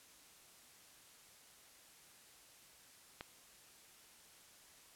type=click; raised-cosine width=0.3 ms; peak=-28 dBFS; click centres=3.209 s; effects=white hiss -62 dBFS RMS until 4.95 s + low-pass 12000 Hz 12 dB/octave